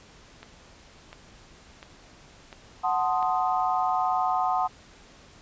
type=click train; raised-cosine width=0.3 ms; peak=-26 dBFS; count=5; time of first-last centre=0.43-3.227 s; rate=1.43 Hz
type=chord; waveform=sine; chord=F# diminished seventh; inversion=none; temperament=equal with one note detuned; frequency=740 / 880 / 1042.9 / 1244.5 Hz; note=F#5 / A5 / C6 / Eb6; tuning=0 / 0 / -6 / 0 cents; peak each=-25 / -30 / -29 / -30 dBFS; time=2.83-4.68 s; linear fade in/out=20 ms
effects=pink hiss -52 dBFS RMS until 5.41 s + resampled to 16000 Hz